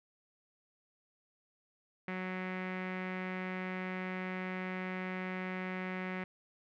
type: tone with low-pass filter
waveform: sawtooth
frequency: 185 Hz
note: F#3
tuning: in tune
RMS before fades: -39 dBFS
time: 2.08-6.24 s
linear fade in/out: 2 ms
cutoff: 2100 Hz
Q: 4.1
effects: none

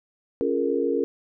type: chord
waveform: sine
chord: Bb minor seventh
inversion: first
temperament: equal with one note detuned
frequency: 277.2 / 349.2 / 418 / 466.2 Hz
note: Db4 / F4 / Ab4 / Bb4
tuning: 0 / 0 / +11 / 0 cents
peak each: -27 / -28 / -27 / -25 dBFS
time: 0.41-1.04 s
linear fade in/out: 0 ms
effects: none

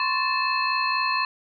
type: tone cluster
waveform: sine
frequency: 1036 / 1100 / 1760 / 2610 / 4205 Hz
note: C6 / C#6 / A6 / E7 / C8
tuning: -17 / -14 / 0 / -18 / +8 cents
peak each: -25 / -29 / -31 / -27 / -30 dBFS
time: 0-1.25 s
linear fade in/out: 2 ms
effects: none

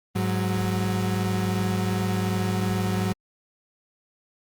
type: tone pair together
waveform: 35% pulse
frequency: 103.88 / 185.1 Hz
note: G#2 / F#3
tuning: +1 / +1 cents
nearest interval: minor seventh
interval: 1000 cents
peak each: -24 / -24 dBFS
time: 0.15-3.13 s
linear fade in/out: 10 ms
effects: Opus 32 kbps

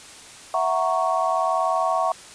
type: chord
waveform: sine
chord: F# dominant seventh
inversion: third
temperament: equal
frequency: 659.3 / 740 / 932.3 / 1108.7 Hz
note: E5 / F#5 / A#5 / C#6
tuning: 0 / 0 / 0 / 0 cents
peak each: -24 / -24 / -28 / -24 dBFS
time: 0.54-2.12 s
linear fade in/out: 2 ms
effects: white hiss -43 dBFS RMS until 2.34 s + resampled to 22050 Hz

